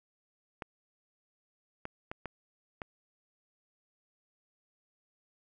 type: clicks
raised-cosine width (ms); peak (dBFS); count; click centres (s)
0.5; -23; 5; 0.622 / 1.854 / 2.115 / 2.257 / 2.818
effects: none